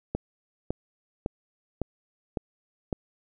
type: click train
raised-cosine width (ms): 2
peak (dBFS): -14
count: 6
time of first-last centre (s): 0.15-2.928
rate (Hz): 1.8
effects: none